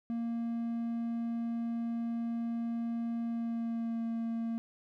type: tone with pitch glide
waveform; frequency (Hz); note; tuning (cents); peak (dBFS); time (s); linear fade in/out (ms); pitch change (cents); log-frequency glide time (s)
triangle; 232.3 to 229.1; A#3 to A#3; -6 to -30; -30; 0.1-4.58; 0; -24; 3.24-4.04
effects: none